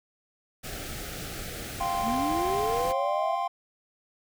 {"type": "band-stop noise", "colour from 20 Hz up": "pink", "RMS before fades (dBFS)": -37, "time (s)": [0.63, 2.93], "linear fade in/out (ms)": 20, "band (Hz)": [820, 1200], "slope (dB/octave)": 96}
{"type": "chord", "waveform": "triangle", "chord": "F suspended second", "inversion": "none", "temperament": "equal", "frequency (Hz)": [698.5, 784, 1046.5], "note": ["F5", "G5", "C6"], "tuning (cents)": [0, 0, 0], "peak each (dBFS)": -29, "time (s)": [1.8, 3.48], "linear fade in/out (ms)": 10}
{"type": "linear sweep", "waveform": "sine", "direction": "up", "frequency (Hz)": [208.5, 690], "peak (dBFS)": -28, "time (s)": [2.02, 3.38], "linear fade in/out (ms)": 50}
{"effects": []}